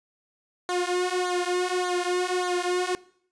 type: tone with flanger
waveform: sawtooth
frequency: 360 Hz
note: F#4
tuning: 47 cents flat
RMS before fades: -26 dBFS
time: 0.69-2.95 s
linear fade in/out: 0 ms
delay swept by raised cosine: 0.37 to 4.07 ms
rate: 1.7 Hz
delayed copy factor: -0.95
effects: noise-tail reverb RT60 0.6 s tail -21 dB re dry + resampled to 22050 Hz